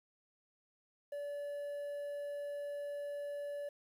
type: tone with quantisation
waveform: triangle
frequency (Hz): 576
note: D5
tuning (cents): -34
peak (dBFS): -37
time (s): 1.12-3.69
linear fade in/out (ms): 5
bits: 11
effects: none